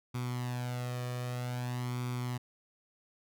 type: tone with flanger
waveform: sawtooth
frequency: 123.7 Hz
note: B2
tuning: 3 cents sharp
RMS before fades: -36 dBFS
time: 0.14-2.38 s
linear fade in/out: 10 ms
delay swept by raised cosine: 0.86 to 1.68 ms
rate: 0.52 Hz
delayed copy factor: +0.65
effects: none